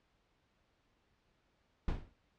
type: noise with exponential decay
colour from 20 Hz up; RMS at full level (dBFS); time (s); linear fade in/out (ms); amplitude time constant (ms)
brown; -30; 1.88-2.14; 2; 56
effects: pink hiss -75 dBFS RMS until 2.38 s + low-pass 4000 Hz 12 dB/octave